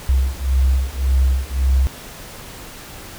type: beating tone pair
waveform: sine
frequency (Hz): 64.9 / 66.7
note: C2 / C2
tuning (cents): -13 / +34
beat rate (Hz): 1.8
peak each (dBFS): -17 / -17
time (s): 0.09-1.87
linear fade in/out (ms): 0
effects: pink hiss -36 dBFS RMS until 3.18 s